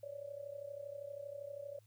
sine tone with amplitude modulation, 569 Hz, C#5, 45 cents sharp, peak -40 dBFS, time 0.03-1.79 s, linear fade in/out 5 ms, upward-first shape sine, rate 32.6 Hz, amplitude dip 80%, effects added 107 Hz sine -64 dBFS peak until 1.86 s + white hiss -75 dBFS RMS until 1.86 s

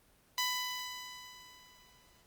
10% pulse tone with exponential decay, 997 Hz, B5, 16 cents sharp, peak -21 dBFS, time 0.38-2.22 s, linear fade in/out 1 ms, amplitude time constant 400 ms, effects pink hiss -66 dBFS RMS until 2.26 s + Opus 24 kbps

